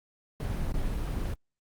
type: noise with dropouts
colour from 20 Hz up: brown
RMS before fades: -30 dBFS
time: 0.4-1.34 s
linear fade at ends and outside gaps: 2 ms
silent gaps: 0.722-0.74 s
effects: Opus 24 kbps